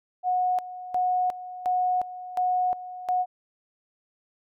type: tone with tremolo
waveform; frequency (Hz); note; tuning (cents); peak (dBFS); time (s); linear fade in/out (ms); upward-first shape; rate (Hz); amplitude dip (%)
sine; 730; F#5; -24; -21; 0.23-3.26; 50; square; 1.4; 80
effects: none